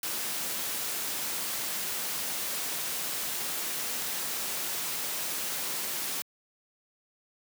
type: noise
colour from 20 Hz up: white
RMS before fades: -33 dBFS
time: 0.03-6.22 s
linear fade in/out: 2 ms
effects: high-pass 150 Hz 12 dB/octave